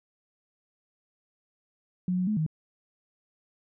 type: tone with pitch steps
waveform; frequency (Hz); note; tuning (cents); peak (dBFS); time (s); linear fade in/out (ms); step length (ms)
sine; 181.5 / 182.8 / 213.2 / 157; F#3 / F#3 / G#3 / D#3; -33 / -21 / +46 / +16; -24; 2.08-2.464; 2; 96
effects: none